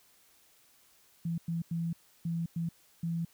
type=tone bursts at uneven times; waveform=sine; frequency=167.3 Hz; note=E3; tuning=26 cents sharp; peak=-30 dBFS; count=6; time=1.25-1.38 / 1.48-1.62 / 1.71-1.93 / 2.25-2.46 / 2.56-2.69 / 3.03-3.25 s; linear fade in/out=5 ms; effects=white hiss -64 dBFS RMS until 3.33 s